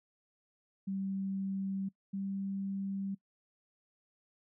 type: tone pair in turn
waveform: sine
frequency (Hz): 193.8 / 195.6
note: G3 / G3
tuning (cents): -20 / -4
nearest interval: unison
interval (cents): 16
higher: second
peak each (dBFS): -33 / -34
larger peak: first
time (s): 0.87-1.89 / 2.13-3.15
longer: neither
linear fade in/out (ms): 10
effects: noise-tail reverb RT60 0.1 s tail -22 dB re dry